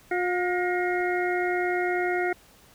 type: harmonic tone with a mistuned harmonic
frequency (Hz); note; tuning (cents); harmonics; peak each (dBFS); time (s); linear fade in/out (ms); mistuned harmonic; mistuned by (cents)
357.8; F4; +42; 1 / 2 / 4 / 5 / 6; -26 / -29 / -32 / -33 / -34; 0.11-2.33; 5; 5; +83
effects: pink hiss -55 dBFS RMS until 2.74 s